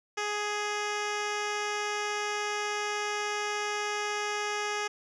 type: tone with low-pass filter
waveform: 10% pulse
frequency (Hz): 416.5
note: G#4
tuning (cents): +5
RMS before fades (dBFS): -32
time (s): 0.17-4.88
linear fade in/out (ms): 10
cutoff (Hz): 5700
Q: 1.4
effects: none